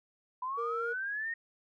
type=linear sweep; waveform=sine; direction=up; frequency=987.8 to 1869 Hz; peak=-33 dBFS; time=0.42-1.34 s; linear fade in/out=5 ms
type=tone; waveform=triangle; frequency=466.2 Hz; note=A#4; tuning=in tune; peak=-33 dBFS; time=0.57-0.94 s; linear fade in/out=20 ms
effects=none